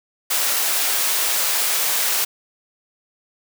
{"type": "high-pass noise", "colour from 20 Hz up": "white", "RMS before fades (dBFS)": -20, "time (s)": [0.3, 2.25], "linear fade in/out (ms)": 10, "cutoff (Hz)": 510, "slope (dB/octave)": 12, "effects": []}